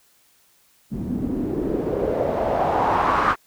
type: noise with low-pass filter sweep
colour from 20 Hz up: white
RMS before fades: -22 dBFS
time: 0.9-3.36 s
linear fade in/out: 50 ms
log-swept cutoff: 200 to 1300 Hz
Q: 3.2
effects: white hiss -59 dBFS RMS until 3.46 s